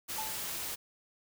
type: noise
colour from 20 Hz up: white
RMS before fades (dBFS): -38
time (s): 0.08-0.76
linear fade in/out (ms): 20
type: tone with exponential decay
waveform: triangle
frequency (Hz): 873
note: A5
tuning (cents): -14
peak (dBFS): -32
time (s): 0.18-0.51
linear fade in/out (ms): 5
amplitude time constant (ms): 71
effects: none